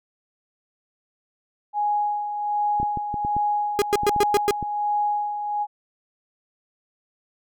sine tone with tremolo, 830.6 Hz, G#5, in tune, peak -19 dBFS, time 1.73-5.67 s, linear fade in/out 50 ms, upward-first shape sine, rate 1.3 Hz, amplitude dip 55%
clicks, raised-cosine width 3 ms, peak -18 dBFS, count 9, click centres 2.8 / 2.83 / 2.973 / 3.142 / 3.249 / 3.366 / 4.034 / 4.163 / 4.627 s
45% pulse tone bursts, 410.1 Hz, G#4, 22 cents flat, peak -16 dBFS, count 6, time 3.79-4.508 s, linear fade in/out 0 ms, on 28 ms, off 110 ms
effects none

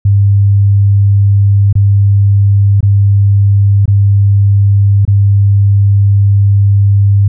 sine tone with dropouts, 100 Hz, G2, 35 cents sharp, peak -4 dBFS, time 0.05-7.28 s, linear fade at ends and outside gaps 5 ms, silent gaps 1.728-1.753 / 2.807-2.828 / 3.857-3.878 / 5.052-5.077 s, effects none

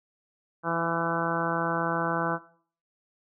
harmonic tone with a mistuned harmonic, 167.3 Hz, E3, 26 cents sharp, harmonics 1 / 2 / 3 / 4 / 5 / 6 / 7 / 8 / 9, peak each -34 / -34 / -34 / -34 / -34 / -34 / -34 / -34 / -34 dBFS, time 0.63-2.39 s, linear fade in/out 50 ms, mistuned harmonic 2, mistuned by -17 cents, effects noise-tail reverb RT60 0.5 s tail -17 dB re dry

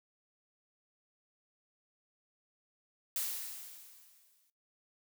blue noise with exponential decay, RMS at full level -34 dBFS, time 3.16-4.5 s, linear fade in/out 1 ms, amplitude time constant 290 ms, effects noise-tail reverb RT60 0.2 s tail -19 dB re dry

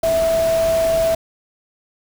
sine tone in noise, 656 Hz, E5, 9 cents flat, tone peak -14 dBFS, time 0.03-1.15 s, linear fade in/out 5 ms, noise pink, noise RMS -28 dBFS, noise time 0.03-1.15 s, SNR +11 dB, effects none

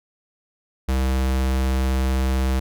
square tone, 65.41 Hz, C2, in tune, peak -19 dBFS, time 0.88-2.6 s, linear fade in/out 10 ms, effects none

